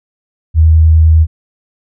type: tone with vibrato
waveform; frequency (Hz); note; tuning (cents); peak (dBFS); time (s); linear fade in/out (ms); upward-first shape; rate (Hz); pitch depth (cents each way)
sine; 79.8; D#2; +44; -3; 0.54-1.27; 50; sine; 9.9; 9
effects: none